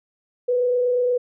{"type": "tone with frequency modulation", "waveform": "sine", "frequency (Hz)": 493.9, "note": "B4", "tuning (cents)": 0, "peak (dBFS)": -17, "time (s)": [0.48, 1.18], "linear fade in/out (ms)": 10, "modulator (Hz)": 28.5, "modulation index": 0.3, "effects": []}